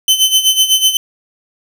sawtooth tone with tremolo, 3056 Hz, G7, 45 cents flat, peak -3 dBFS, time 0.08-0.97 s, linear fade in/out 2 ms, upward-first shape sine, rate 8 Hz, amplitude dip 75%, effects none

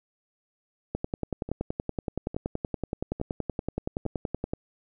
two click trains, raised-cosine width 2 ms, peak -23 / -15 dBFS, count 4 / 39, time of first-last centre 1.49-4.054 / 0.95-4.535 s, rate 1.17 / 10.6 Hz, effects none

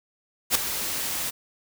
white noise with ADSR envelope, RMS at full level -18 dBFS, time 0.5-1.31 s, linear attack 54 ms, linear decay 3 ms, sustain -11 dB, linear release 20 ms, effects none

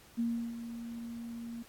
sine tone with ADSR envelope, 233.1 Hz, A#3, in tune, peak -28 dBFS, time 0.17-1.63 s, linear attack 26 ms, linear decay 340 ms, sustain -11 dB, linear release 8 ms, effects pink hiss -58 dBFS RMS until 1.68 s + AAC 64 kbps

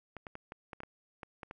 clicks, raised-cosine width 0.5 ms, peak -28 dBFS, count 10, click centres 0.167 / 0.268 / 0.354 / 0.521 / 0.732 / 0.804 / 0.834 / 1.232 / 1.432 / 1.511 s, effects none

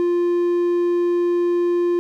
triangle tone, 349.2 Hz, F4, in tune, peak -14 dBFS, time 0-1.99 s, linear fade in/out 0 ms, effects none

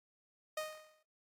sawtooth tone with exponential decay, 620 Hz, D#5, 6 cents flat, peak -31 dBFS, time 0.57-1.03 s, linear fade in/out 5 ms, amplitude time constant 100 ms, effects noise-tail reverb RT60 0.2 s tail -19 dB re dry + AAC 48 kbps

